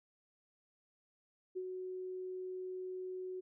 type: tone with ADSR envelope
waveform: sine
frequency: 370 Hz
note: F#4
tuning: in tune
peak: -36 dBFS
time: 1.55-3.41 s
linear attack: 21 ms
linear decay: 56 ms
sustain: -4 dB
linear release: 17 ms
effects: none